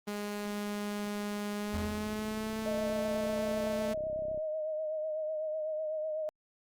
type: tone with pitch glide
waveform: sawtooth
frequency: 206.4 to 219.9 Hz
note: G#3 to A3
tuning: -10 to -1 cents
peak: -30 dBFS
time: 0.07-3.94 s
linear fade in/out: 10 ms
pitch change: +109 cents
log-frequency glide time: 1.56-2.59 s
type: click train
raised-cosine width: 3 ms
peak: -35 dBFS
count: 87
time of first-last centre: 1.73-4.376 s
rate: 32.5 Hz
type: tone with exponential decay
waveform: square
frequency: 82.41 Hz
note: E2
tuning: in tune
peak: -33 dBFS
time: 1.74-2.57 s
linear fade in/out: 0 ms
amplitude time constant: 180 ms
type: tone with vibrato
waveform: sine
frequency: 622.3 Hz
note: D#5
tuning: in tune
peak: -32 dBFS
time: 2.66-6.29 s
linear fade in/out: 0 ms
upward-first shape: triangle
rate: 8 Hz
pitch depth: 43 cents each way
effects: Opus 24 kbps